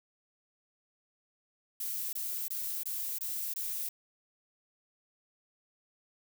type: noise bursts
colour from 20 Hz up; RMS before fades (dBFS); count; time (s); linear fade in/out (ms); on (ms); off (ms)
violet; -36; 6; 1.8-3.89; 5; 330; 22
effects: none